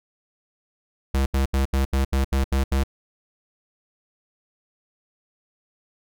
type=tone bursts; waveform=square; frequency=67.4 Hz; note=C#2; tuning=48 cents flat; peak=-19 dBFS; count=9; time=1.14-2.836 s; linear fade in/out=5 ms; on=120 ms; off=77 ms; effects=none